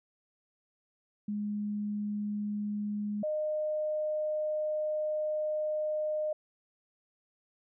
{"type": "tone pair in turn", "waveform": "sine", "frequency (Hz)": [207.7, 612.1], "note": ["G#3", "D#5"], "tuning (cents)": [0, -28], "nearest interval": "octave + perfect fifth", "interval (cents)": 1872, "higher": "second", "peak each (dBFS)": [-31, -29], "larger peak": "second", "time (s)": [[1.28, 3.23], [3.23, 6.33]], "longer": "second", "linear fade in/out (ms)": 5, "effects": []}